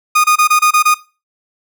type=tone bursts; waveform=30% pulse; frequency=1232 Hz; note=D#6; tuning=17 cents flat; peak=-5 dBFS; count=7; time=0.15-0.944 s; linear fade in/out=10 ms; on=92 ms; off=25 ms; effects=noise-tail reverb RT60 0.3 s tail -18 dB re dry